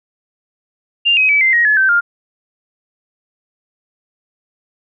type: tone with pitch steps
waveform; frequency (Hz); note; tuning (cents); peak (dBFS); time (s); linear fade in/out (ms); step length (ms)
sine; 2794 / 2533 / 2296 / 2081 / 1886.4 / 1710 / 1550.1 / 1405.1; F7 / D#7 / D7 / C7 / A#6 / A6 / G6 / F6; 0 / +30 / -40 / -10 / +20 / -50 / -20 / +10; -9; 1.05-2.01; 20; 120
effects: none